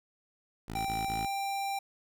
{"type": "tone bursts", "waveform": "10% pulse", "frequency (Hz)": 55, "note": "A1", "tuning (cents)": 0, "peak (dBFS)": -29, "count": 3, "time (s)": [0.68, 1.262], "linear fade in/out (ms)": 5, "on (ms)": 180, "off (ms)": 21}
{"type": "tone with pitch glide", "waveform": "square", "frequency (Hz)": [784, 789.5], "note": ["G5", "G5"], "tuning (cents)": [0, 12], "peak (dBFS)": -32, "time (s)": [0.75, 1.79], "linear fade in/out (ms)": 5, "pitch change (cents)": 12, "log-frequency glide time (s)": [1.07, 1.23]}
{"effects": []}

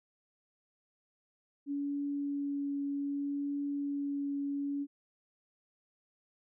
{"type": "tone with vibrato", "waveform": "sine", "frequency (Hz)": 283.3, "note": "C#4", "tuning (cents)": 38, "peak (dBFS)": -32, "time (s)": [1.66, 4.87], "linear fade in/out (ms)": 50, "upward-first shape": "triangle", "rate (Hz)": 0.64, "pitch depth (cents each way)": 10, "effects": []}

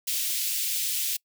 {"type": "high-pass noise", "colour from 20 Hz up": "white", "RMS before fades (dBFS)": -28, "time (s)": [0.07, 1.17], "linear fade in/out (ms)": 10, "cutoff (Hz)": 2500, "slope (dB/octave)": 24, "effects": ["noise-tail reverb RT60 0.1 s tail -25 dB re dry"]}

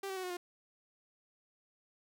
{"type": "tone with pitch steps", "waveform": "sawtooth", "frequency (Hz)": [392, 382.2, 372.6, 363.2, 354.1], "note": ["G4", "G4", "F#4", "F#4", "F4"], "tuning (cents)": [0, -44, 12, -32, 24], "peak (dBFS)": -34, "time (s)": [0.03, 0.37], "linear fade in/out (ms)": 5, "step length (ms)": 68, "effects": []}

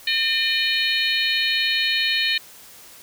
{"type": "harmonic tone with a mistuned harmonic", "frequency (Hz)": 604, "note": "D5", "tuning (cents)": 48, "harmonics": [3, 4, 5, 6, 7], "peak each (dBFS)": [-25, -25, -25, -25, -25], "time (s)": [0.07, 2.38], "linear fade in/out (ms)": 5, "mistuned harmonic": 6, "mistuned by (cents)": 57, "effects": ["white hiss -45 dBFS RMS until 3.02 s"]}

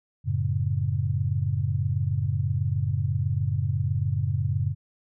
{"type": "chord", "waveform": "sine", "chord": "F# minor", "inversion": "none", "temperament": "just", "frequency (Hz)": [92.5, 111, 138.75], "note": ["F#2", "A2", "C#3"], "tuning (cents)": [0, 16, 2], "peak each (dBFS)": -27, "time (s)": [0.24, 4.75], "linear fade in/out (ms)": 50, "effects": []}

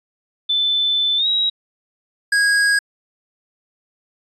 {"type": "tone with pitch glide", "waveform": "sine", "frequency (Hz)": [3520, 3839], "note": ["A7", "B7"], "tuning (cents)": [0, -50], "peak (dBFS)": -15, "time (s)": [0.49, 1.5], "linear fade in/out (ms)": 10, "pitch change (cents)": 150, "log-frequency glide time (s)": [1.17, 1.27]}
{"type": "tone", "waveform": "square", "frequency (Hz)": 1644, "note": "G#6", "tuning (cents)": -18, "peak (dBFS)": -14, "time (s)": [2.32, 2.79], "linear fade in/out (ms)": 5}
{"effects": ["resampled to 24000 Hz"]}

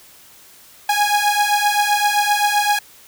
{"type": "beating tone pair", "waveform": "sawtooth", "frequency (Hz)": [823, 830.7], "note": ["G#5", "G#5"], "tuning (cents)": [-16, 0], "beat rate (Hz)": 7.7, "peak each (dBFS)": -14, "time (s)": [0.89, 2.79], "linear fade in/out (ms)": 5, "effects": ["white hiss -46 dBFS RMS until 3.07 s"]}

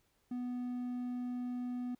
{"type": "tone", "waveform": "triangle", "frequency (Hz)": 246.9, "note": "B3", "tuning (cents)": 0, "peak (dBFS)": -34, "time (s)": [0.31, 1.95], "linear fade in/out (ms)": 5, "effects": ["pink hiss -75 dBFS RMS until 1.99 s"]}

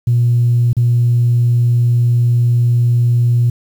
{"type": "tone with dropouts", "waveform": "sine", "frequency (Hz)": 120, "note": "B2", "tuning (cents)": -49, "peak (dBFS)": -8, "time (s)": [0.07, 3.5], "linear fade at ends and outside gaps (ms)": 5, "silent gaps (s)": [0.731, 0.767], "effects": ["tanh soft clip ceiling -5 dBFS", "7-bit"]}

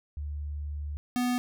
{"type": "tone pair in turn", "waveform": ["sine", "square"], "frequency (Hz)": [73.42, 247], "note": ["D2", "B3"], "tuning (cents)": [0, 0], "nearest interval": "octave + major sixth", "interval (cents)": 2100, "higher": "second", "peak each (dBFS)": [-32, -26], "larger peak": "second", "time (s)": [[0.17, 0.97], [1.16, 1.38]], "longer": "first", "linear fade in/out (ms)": 0, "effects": []}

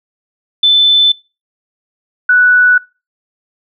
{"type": "tone pair in turn", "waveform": "sine", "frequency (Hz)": [3520, 1480], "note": ["A7", "F#6"], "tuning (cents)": [0, 0], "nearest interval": "octave + minor third", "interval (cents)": 1500, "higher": "first", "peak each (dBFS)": -5, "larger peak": "neither", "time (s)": [[0.63, 1.12], [2.29, 2.78]], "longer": "neither", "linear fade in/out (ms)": 5, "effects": ["noise-tail reverb RT60 0.3 s tail -24 dB re dry"]}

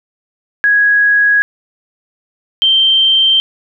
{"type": "tone pair in turn", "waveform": "sine", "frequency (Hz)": [1661.2, 3136], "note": ["G#6", "G7"], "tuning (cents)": [0, 0], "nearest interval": "major seventh", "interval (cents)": 1100, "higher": "second", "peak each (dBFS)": -7, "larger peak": "neither", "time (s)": [[0.64, 1.42], [2.62, 3.4]], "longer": "neither", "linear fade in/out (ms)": 0, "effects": []}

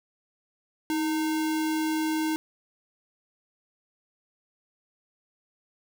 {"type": "tone with sample-and-hold", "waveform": "sine", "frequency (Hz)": 315.4, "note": "D#4", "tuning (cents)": 24, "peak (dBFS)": -24, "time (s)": [0.9, 2.36], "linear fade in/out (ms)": 0, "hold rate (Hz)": 1225, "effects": []}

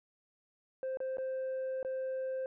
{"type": "tone with dropouts", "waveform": "sine", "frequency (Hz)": 523.3, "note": "C5", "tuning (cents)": 0, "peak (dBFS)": -31, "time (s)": [0.83, 2.46], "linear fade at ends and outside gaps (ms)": 1, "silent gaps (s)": [[0.972, 1.003], [1.171, 1.183], [1.829, 1.848]], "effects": ["tanh soft clip ceiling -33 dBFS"]}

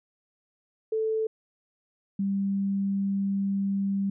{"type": "tone pair in turn", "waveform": "sine", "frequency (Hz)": [440, 197.08], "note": ["A4", "G3"], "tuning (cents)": [0, 10], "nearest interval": "octave + major second", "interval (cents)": 1390, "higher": "first", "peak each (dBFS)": -24, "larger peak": "neither", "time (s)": [[0.92, 1.27], [2.19, 4.1]], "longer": "second", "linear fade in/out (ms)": 5, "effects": []}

